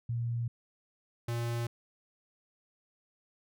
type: tone pair in turn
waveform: sine / square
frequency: 117.9 / 117.9 Hz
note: A#2 / A#2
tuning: +20 / +20 cents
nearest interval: unison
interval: 0 cents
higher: neither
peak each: -30 / -32 dBFS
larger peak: first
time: 0.09-0.48 / 1.28-1.67 s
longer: neither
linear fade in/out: 5 ms
effects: none